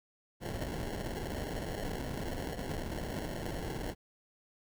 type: noise with sample-and-hold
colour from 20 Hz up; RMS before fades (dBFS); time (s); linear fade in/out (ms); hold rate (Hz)
pink; -38; 0.4-3.95; 50; 1225
effects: none

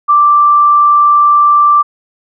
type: tone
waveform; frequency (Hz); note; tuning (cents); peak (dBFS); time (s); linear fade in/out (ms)
sine; 1174.7; D6; 0; -4; 0.08-1.83; 20
effects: none

